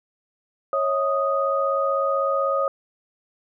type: tone cluster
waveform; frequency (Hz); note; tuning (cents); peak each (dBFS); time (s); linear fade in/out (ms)
sine; 549 / 645 / 1244; C#5 / E5 / D#6; -17 / -38 / -1; -22 / -29 / -23; 0.73-2.68; 2
effects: none